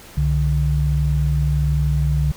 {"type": "tone pair together", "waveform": "sine", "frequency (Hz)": [65.46, 146.83], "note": ["C2", "D3"], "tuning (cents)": [1, 0], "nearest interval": "octave + major second", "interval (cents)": 1399, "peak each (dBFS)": -18, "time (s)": [0.17, 2.32], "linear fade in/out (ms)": 5, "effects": ["pink hiss -42 dBFS RMS until 2.36 s"]}